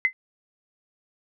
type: tone with exponential decay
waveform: sine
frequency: 2050 Hz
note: C7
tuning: 36 cents flat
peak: -13 dBFS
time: 0.05-0.13 s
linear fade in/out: 0 ms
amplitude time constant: 17 ms
effects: none